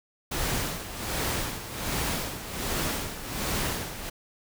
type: noise with tremolo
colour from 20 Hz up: pink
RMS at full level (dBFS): -28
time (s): 0.31-4.1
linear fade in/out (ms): 10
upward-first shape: sine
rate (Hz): 1.3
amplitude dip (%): 70
effects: none